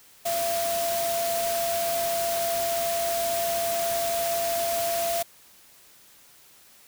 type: tone in noise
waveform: sine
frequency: 680 Hz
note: F5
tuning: 46 cents flat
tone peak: -25 dBFS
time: 0.25-5.23 s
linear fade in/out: 10 ms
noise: white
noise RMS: -31 dBFS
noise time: 0.25-5.23 s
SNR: +3 dB
effects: white hiss -54 dBFS RMS until 6.87 s